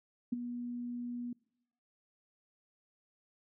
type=tone with ADSR envelope; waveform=sine; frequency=242.1 Hz; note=B3; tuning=34 cents flat; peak=-27 dBFS; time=0.32-1.33 s; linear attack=9 ms; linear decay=16 ms; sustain=-10 dB; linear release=4 ms; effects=noise-tail reverb RT60 0.8 s tail -25 dB re dry